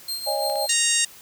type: tone with tremolo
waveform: sawtooth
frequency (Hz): 4186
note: C8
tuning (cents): 0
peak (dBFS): -22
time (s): 0.08-0.73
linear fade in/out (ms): 5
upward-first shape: triangle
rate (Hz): 5.9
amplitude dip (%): 65
type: chord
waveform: sine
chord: C# suspended second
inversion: none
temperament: equal with one note detuned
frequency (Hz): 554.4 / 622.3 / 816.3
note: C#5 / D#5 / G#5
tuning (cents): 0 / 0 / -30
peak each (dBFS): -27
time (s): 0.26-0.67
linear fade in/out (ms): 20
type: clicks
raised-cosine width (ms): 0.2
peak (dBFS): -22 / -24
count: 2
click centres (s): 0.499 / 0.557
type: harmonic tone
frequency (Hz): 932.3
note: A#5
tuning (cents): 0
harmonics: 2 / 3 / 4 / 5 / 6 / 7 / 8 / 9 / 10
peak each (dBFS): -29 / -27 / -27 / -31 / -28 / -27 / -25 / -25 / -29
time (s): 0.69-1.05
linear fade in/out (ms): 5
effects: white hiss -46 dBFS RMS until 1.21 s